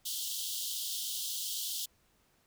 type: high-pass noise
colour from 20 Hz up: pink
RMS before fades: -37 dBFS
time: 0.05-1.86 s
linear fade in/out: 10 ms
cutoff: 3000 Hz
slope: 96 dB/octave
effects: pink hiss -70 dBFS RMS until 2.46 s